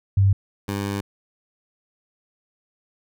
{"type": "tone pair in turn", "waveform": ["sine", "15% pulse"], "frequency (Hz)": [98, 99.94], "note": ["G2", "G2"], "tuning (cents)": [0, 34], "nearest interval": "unison", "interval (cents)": 34, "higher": "second", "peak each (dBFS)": [-13, -18], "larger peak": "first", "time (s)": [[0.17, 0.33], [0.68, 1.01]], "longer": "second", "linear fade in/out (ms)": 5, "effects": []}